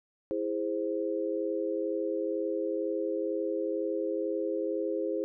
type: chord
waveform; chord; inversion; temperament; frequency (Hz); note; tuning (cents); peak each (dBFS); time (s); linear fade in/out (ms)
sine; E augmented; none; equal with one note detuned; 329.6 / 411.7 / 523.3; E4 / G#4 / B#4; 0 / -15 / 0; -33; 0.31-5.24; 0
effects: none